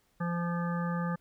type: harmonic tone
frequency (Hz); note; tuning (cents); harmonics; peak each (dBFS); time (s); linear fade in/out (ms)
172.4; F3; -22; 1 / 3 / 5 / 7 / 9 / 10; -30 / -40 / -42 / -39 / -46 / -45; 0.2-1.16; 10
effects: pink hiss -71 dBFS RMS until 1.2 s